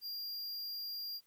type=tone; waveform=square; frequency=4785 Hz; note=D8; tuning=32 cents sharp; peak=-40 dBFS; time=0.01-1.21 s; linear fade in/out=50 ms; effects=white hiss -73 dBFS RMS until 1.26 s

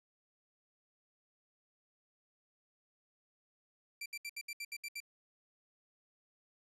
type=tone bursts; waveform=sawtooth; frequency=2349 Hz; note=D7; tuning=in tune; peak=-37 dBFS; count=9; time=4.01-5.003 s; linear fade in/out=5 ms; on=49 ms; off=69 ms; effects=resampled to 32000 Hz + 12-bit

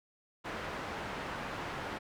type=low-pass noise; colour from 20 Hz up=white; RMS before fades=-40 dBFS; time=0.44-1.99 s; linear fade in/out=20 ms; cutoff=1500 Hz; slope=12 dB/octave; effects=none

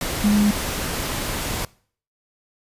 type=tone in noise; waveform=sine; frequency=207.7 Hz; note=G#3; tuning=in tune; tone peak=-14 dBFS; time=0.24-0.51 s; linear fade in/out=2 ms; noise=pink; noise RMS=-26 dBFS; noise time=0.01-1.65 s; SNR=+9 dB; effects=noise-tail reverb RT60 0.5 s tail -23 dB re dry + resampled to 32000 Hz

